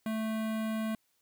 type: tone with notch filter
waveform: square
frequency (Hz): 220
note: A3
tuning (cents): 0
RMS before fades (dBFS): -33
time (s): 0.06-0.95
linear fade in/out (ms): 2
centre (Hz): 5600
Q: 1
effects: white hiss -74 dBFS RMS until 1.21 s